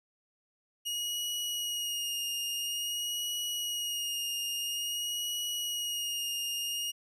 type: tone with vibrato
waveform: sawtooth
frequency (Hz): 2873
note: F7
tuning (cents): +48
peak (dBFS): -29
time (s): 0.85-6.92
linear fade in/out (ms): 20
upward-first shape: sine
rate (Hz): 0.49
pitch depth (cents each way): 24
effects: resampled to 32000 Hz